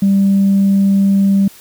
sine tone, 196.7 Hz, G3, 6 cents sharp, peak -7 dBFS, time 0.02-1.48 s, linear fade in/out 5 ms, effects tanh soft clip ceiling -5 dBFS + white hiss -41 dBFS RMS until 1.6 s

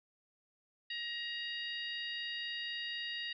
harmonic tone, 944 Hz, A#5, 22 cents sharp, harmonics 2 / 3 / 4 / 5, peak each -42 / -42 / -44 / -49 dBFS, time 0.9-3.33 s, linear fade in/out 5 ms, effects none

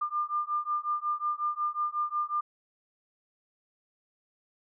sine beating tone pair, 1198 / 1203.5 Hz, D6 / D6, +34 / +42 cents, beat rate 5.5 Hz, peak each -31 dBFS, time 0.01-2.41 s, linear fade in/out 10 ms, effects none

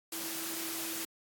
sine tone in noise, 328.6 Hz, E4, 5 cents flat, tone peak -44 dBFS, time 0.12-1.05 s, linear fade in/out 5 ms, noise white, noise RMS -38 dBFS, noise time 0.12-1.05 s, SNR -9 dB, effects high-pass 150 Hz 12 dB/octave + AAC 64 kbps

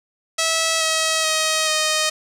5% pulse tone with pitch steps, 650 / 640.3 / 630.8 / 621.4 Hz, E5 / D#5 / D#5 / D#5, -24 / +49 / +24 / -2 cents, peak -6 dBFS, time 0.38-2.1 s, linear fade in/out 10 ms, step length 430 ms, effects resampled to 32000 Hz + 8-bit

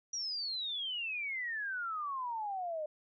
sine exponential sweep, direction down, 5810 to 596 Hz, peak -35 dBFS, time 0.13-2.86 s, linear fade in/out 5 ms, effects none

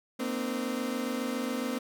30% pulse tone cluster, 231.2 / 258.4 / 303.2 Hz, A#3 / C4 / D#4, -14 / -21 / -45 cents, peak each -32 / -30 / -38 dBFS, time 0.19-1.79 s, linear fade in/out 10 ms, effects none

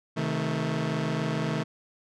sawtooth chord, A diminished, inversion first, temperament just, 132 / 158.4 / 220 Hz, C3 / Eb3 / A3, +16 / +31 / 0 cents, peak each -29 / -25 / -28 dBFS, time 0.16-1.64 s, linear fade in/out 20 ms, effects low-pass 5000 Hz 12 dB/octave

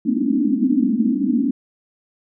white band-pass noise, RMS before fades -18 dBFS, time 0.05-1.51 s, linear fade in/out 10 ms, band 210 to 300 Hz, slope 96 dB/octave, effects none

